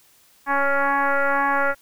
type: tone with frequency modulation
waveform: sine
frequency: 280 Hz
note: C#4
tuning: 18 cents sharp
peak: -17 dBFS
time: 0.46-1.75 s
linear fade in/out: 50 ms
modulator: 279 Hz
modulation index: 5.7
effects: white hiss -56 dBFS RMS until 1.81 s